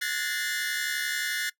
sawtooth tone cluster, 1461 / 1684 / 1756 / 1827 / 2069 Hz, F#6 / G#6 / A6 / A#6 / C7, -22 / +24 / -4 / -35 / -20 cents, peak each -31 dBFS, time 0.01-1.5 s, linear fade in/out 10 ms, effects noise-tail reverb RT60 0.1 s tail -20 dB re dry

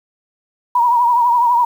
sine tone with vibrato, 959 Hz, A#5, 49 cents sharp, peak -10 dBFS, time 0.75-1.65 s, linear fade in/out 5 ms, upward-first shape triangle, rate 12 Hz, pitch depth 74 cents each way, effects 7-bit

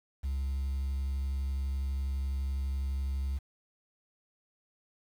sine tone with vibrato, 67.9 Hz, C#2, 35 cents flat, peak -27 dBFS, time 0.23-3.39 s, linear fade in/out 20 ms, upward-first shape sine, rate 12 Hz, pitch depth 12 cents each way, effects tanh soft clip ceiling -29 dBFS + 9-bit

